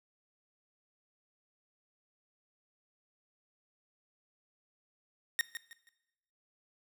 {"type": "tone with echo", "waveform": "sawtooth", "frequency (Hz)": 1851, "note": "A#6", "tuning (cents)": -13, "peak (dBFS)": -23, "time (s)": [5.39, 5.41], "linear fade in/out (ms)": 0, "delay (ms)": 160, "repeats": 3, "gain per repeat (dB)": -11, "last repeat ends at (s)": 5.89, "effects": ["noise-tail reverb RT60 1.0 s tail -20 dB re dry"]}